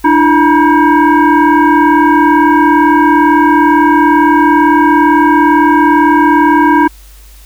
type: tone with frequency modulation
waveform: sine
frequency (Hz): 334.9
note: E4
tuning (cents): +27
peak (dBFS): -4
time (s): 0.04-6.88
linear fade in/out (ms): 10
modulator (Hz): 632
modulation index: 1.7
effects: added 50 Hz sine -34 dBFS peak until 7.45 s + white hiss -42 dBFS RMS until 7.45 s